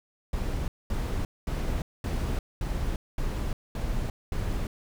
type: noise bursts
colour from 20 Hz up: brown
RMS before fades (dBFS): -29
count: 8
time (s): 0.33-4.67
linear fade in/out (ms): 2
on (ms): 350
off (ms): 220
effects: none